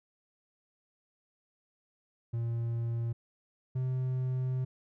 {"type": "tone pair in turn", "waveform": "triangle", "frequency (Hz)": [116.54, 128.68], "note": ["A#2", "C3"], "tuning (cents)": [0, -28], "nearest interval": "major second", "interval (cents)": 172, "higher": "second", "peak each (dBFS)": [-28, -27], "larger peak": "second", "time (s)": [[2.33, 3.13], [3.75, 4.65]], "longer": "second", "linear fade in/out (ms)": 10, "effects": []}